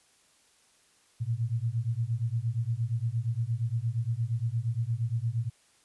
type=beating tone pair; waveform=sine; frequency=111.6 / 120.2 Hz; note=A2 / B2; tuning=+25 / -46 cents; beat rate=8.6 Hz; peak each=-30 dBFS; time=1.2-5.5 s; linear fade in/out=20 ms; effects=white hiss -64 dBFS RMS until 5.84 s + resampled to 24000 Hz